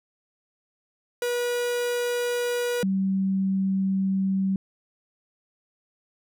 45% pulse / sine tone pair in turn, 484.5 / 192.27 Hz, B4 / G3, -33 / -33 cents, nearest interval octave + major third, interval 1600 cents, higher first, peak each -24 / -21 dBFS, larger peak second, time 1.22-2.83 / 2.83-4.56 s, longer second, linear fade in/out 2 ms, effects none

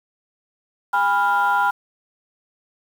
sine chord, F diminished, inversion first, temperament equal with one note detuned, 814 / 987.8 / 1396.9 Hz, Ab5 / Cb6 / F6, -35 / 0 / 0 cents, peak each -19 dBFS, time 0.93-1.71 s, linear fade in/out 10 ms, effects tanh soft clip ceiling -10 dBFS + 7-bit

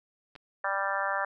clicks, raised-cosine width 0.3 ms, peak -32 dBFS, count 2, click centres 0.354 / 0.361 s
harmonic tone, 196.4 Hz, G3, 4 cents sharp, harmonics 3 / 4 / 5 / 6 / 7 / 8 / 9, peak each -35 / -35 / -35 / -35 / -35 / -35 / -35 dBFS, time 0.64-1.25 s, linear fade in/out 5 ms
effects none

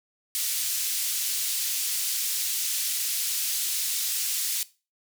white band-pass noise, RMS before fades -28 dBFS, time 0.35-4.63 s, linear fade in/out 0 ms, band 3300 to 15000 Hz, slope 12 dB/octave, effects noise-tail reverb RT60 0.3 s tail -18 dB re dry

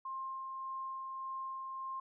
sine tone with tremolo, 1060 Hz, C6, 22 cents sharp, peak -38 dBFS, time 0.05-2 s, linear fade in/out 5 ms, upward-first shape sine, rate 1.7 Hz, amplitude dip 25%, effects none

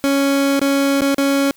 30% pulse tone with dropouts, 277.4 Hz, C#4, 1 cent sharp, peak -11 dBFS, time 0.04-1.51 s, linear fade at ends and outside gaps 0 ms, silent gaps 0.594-0.615 / 1.008-1.018 / 1.145-1.182 s, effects white hiss -53 dBFS RMS until 1.56 s

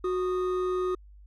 triangle tone pair together, 367.2 / 1235 Hz, F#4 / D#6, -13 / -13 cents, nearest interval octave + major sixth, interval 2100 cents, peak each -24 / -33 dBFS, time 0.04-0.95 s, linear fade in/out 5 ms, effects added 50 Hz sine -48 dBFS peak until 1.26 s

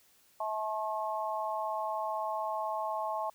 harmonic tone, 215.9 Hz, A3, 33 cents flat, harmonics 3 / 4 / 5, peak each -36 / -35 / -37 dBFS, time 0.4-3.3 s, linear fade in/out 5 ms, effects white hiss -65 dBFS RMS until 3.34 s

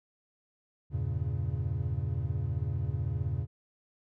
triangle chord, E diminished seventh, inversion none, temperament equal, 82.41 / 98 / 116.54 / 138.59 Hz, E2 / G2 / Bb2 / Db3, 0 / 0 / 0 / 0 cents, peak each -33 dBFS, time 0.9-3.47 s, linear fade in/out 50 ms, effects none

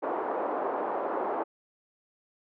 white band-pass noise, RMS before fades -31 dBFS, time 0.02-1.44 s, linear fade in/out 20 ms, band 320 to 970 Hz, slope 24 dB/octave, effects none

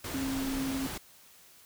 sine tone in noise, 268.3 Hz, C4, 44 cents sharp, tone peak -31 dBFS, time 0.14-0.87 s, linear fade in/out 5 ms, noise pink, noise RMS -38 dBFS, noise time 0.04-0.98 s, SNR +4 dB, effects white hiss -57 dBFS RMS until 1.65 s

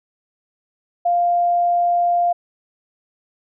sine tone, 698.5 Hz, F5, in tune, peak -14 dBFS, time 1.05-2.33 s, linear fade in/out 10 ms, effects none

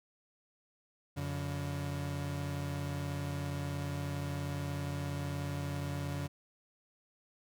35% pulse tone pair together, 89.5 / 142.07 Hz, F2 / C#3, +43 / +43 cents, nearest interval minor sixth, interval 800 cents, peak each -38 / -35 dBFS, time 1.16-6.28 s, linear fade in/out 20 ms, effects none

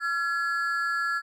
triangle ring-modulated tone, 1529 Hz, G6, 44 cents flat, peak -20 dBFS, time 0-1.22 s, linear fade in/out 50 ms, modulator 163 Hz, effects none

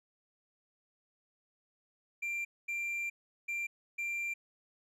triangle tone bursts at uneven times, 2370 Hz, D7, 15 cents sharp, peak -32 dBFS, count 4, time 2.22-2.45 / 2.68-3.1 / 3.48-3.67 / 3.98-4.34 s, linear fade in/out 10 ms, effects resampled to 32000 Hz

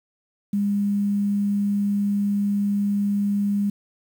sine tone with quantisation, 202.7 Hz, G#3, 42 cents flat, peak -19 dBFS, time 0.53-3.7 s, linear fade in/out 5 ms, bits 8, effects none

